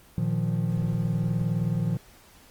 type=chord; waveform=triangle; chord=Bb suspended fourth; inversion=none; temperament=just; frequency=116.54 / 155.39 / 174.81 Hz; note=Bb2 / Eb3 / F3; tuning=0 / -2 / +2 cents; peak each=-26 dBFS; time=0.18-1.97 s; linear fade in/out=0 ms; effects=pink hiss -54 dBFS RMS until 2.5 s + Opus 24 kbps